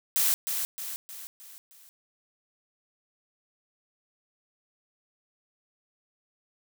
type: noise with echo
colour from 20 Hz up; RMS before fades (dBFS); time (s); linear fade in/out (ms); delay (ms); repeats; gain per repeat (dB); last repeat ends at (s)
blue; -24; 0.16-0.34; 0; 310; 5; -6; 1.89
effects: none